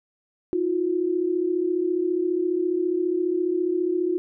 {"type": "tone pair together", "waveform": "sine", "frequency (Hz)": [325.3, 360], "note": ["E4", "F#4"], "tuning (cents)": [-23, -47], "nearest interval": "major second", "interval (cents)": 176, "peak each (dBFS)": [-26, -22], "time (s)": [0.53, 4.18], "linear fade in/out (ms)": 0, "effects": []}